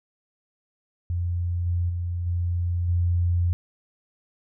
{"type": "tone with level steps", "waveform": "sine", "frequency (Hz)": 87.31, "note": "F2", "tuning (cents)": 0, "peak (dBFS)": [-23, -21, -25, -22, -19], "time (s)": [1.1, 3.53], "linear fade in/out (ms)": 0, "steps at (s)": [1.66, 1.89, 2.26, 2.88], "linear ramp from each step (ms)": 10, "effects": []}